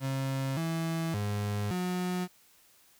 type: tone with pitch steps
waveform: 35% pulse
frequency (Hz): 134.5 / 164.1 / 103.1 / 180.8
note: C3 / E3 / G#2 / F#3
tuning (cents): +48 / -8 / -12 / -40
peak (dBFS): -28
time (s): 0-2.28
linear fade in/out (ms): 50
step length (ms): 570
effects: white hiss -62 dBFS RMS until 2.99 s